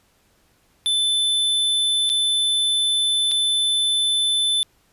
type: tone with dropouts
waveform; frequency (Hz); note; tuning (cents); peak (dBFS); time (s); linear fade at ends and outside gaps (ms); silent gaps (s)
square; 3520; A7; 0; -18; 0.86-4.63; 0; 2.093-2.099 / 3.313-3.317
effects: pink hiss -61 dBFS RMS until 4.92 s + resampled to 32000 Hz